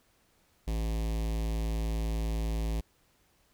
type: tone with notch filter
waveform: square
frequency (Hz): 55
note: A1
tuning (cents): 0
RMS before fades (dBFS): -31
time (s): 0.67-2.81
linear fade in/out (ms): 10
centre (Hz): 1400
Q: 1.2
effects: pink hiss -68 dBFS RMS until 3.53 s